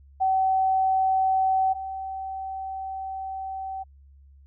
sine tone pair in turn, 762 / 767.7 Hz, G5 / G5, -49 / -36 cents, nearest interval unison, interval 13 cents, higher second, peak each -19 / -30 dBFS, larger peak first, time 0.2-1.74 / 1.74-3.84 s, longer second, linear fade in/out 20 ms, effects added 69 Hz sine -49 dBFS peak until 4.46 s

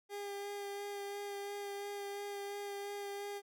30% pulse tone with vibrato, 403.8 Hz, G#4, 49 cents flat, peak -38 dBFS, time 0.09-3.42 s, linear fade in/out 50 ms, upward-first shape sine, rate 2.9 Hz, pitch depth 14 cents each way, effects none

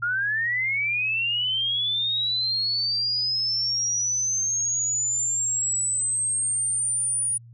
sine linear sweep, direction up, 1384 to 9640 Hz, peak -22 dBFS, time 0.02-7.38 s, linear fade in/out 10 ms, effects added 117 Hz sine -44 dBFS peak until 7.53 s

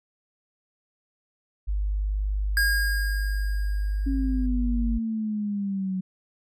sine tone, 50.5 Hz, G#1, 48 cents flat, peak -23 dBFS, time 1.67-4.99 s, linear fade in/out 20 ms
square tone with exponential decay, 1628 Hz, G#6, 35 cents flat, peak -20 dBFS, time 2.57-4.46 s, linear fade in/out 1 ms, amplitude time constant 410 ms
sine exponential sweep, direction down, 274.7 to 185 Hz, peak -25 dBFS, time 4.06-6.01 s, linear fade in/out 10 ms
effects none

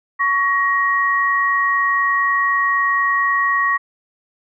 sine tone pair together, 1119 / 1890.1 Hz, C#6 / A#6, +16 / +23 cents, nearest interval major sixth, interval 907 cents, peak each -17 dBFS, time 0.19-3.78 s, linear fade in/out 20 ms, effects none

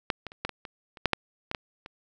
clicks, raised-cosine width 0.3 ms, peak -8 / -20 / -29 / -13 / -21 / -23 / -29 / -6 / -6 / -15 / -13 / -25 dBFS, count 12, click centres 0.102 / 0.267 / 0.319 / 0.45 / 0.493 / 0.652 / 0.972 / 1.057 / 1.133 / 1.514 / 1.548 / 1.861 s, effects none

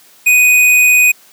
sine tone with hard clipping, 2489 Hz, D#7, in tune, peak -7 dBFS, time 0.26-1.12 s, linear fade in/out 10 ms, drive 16 dB, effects white hiss -45 dBFS RMS until 1.32 s + high-pass 150 Hz 12 dB/octave

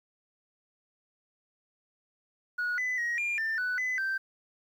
sine tone with pitch steps, 1457 / 2004 / 1891 / 2400 / 1788 / 1489 / 2012 / 1561 Hz, F#6 / B6 / A#6 / D7 / A6 / F#6 / B6 / G6, -27 / +25 / +24 / +37 / +27 / +11 / +32 / -8 cents, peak -26 dBFS, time 2.58-4.18 s, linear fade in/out 10 ms, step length 200 ms, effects tanh soft clip ceiling -26 dBFS + 10-bit

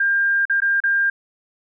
sine tone with dropouts, 1600 Hz, G6, 35 cents sharp, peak -15 dBFS, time 0-1.1 s, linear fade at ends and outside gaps 5 ms, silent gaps 0.454-0.497 / 0.604-0.619 / 0.803-0.837 s, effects none

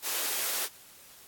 white high-pass noise, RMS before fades -31 dBFS, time 0.02-0.69 s, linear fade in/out 50 ms, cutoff 330 Hz, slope 24 dB/octave, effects white hiss -53 dBFS RMS until 1.27 s + AAC 64 kbps

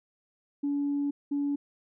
sine tone bursts at uneven times, 285.2 Hz, C#4, 49 cents sharp, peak -25 dBFS, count 2, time 0.63-1.11 / 1.31-1.56 s, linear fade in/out 10 ms, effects tanh soft clip ceiling -22 dBFS

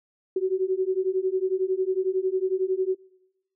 sine beating tone pair, 370.4 / 381.4 Hz, F#4 / G4, +2 / -47 cents, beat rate 11 Hz, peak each -25 dBFS, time 0.36-2.95 s, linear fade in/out 5 ms, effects noise-tail reverb RT60 1.0 s tail -24 dB re dry

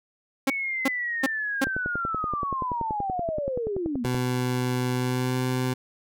sawtooth tone bursts, 270 Hz, C#4, 45 cents flat, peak -16 dBFS, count 4, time 0.47-1.644 s, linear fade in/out 5 ms, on 31 ms, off 350 ms
sine linear sweep, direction down, 2255 to 220 Hz, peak -26 dBFS, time 0.47-4.05 s, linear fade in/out 20 ms
click train, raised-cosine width 2 ms, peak -18 dBFS, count 27, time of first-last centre 1.67-4.146 s, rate 10.5 Hz
20% pulse tone with pitch glide, 125.5 to 127.62 Hz, B2 to C3, +28 to -43 cents, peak -19 dBFS, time 4.04-5.74 s, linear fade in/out 10 ms, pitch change +29 cents, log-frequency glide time 4.94-5.39 s
effects none

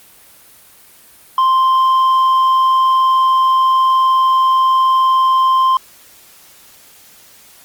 sine tone with tanh clipping, 1046.5 Hz, C6, in tune, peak -10 dBFS, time 1.38-5.77 s, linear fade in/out 2 ms, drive 4 dB, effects white hiss -44 dBFS RMS until 7.64 s + Opus 32 kbps

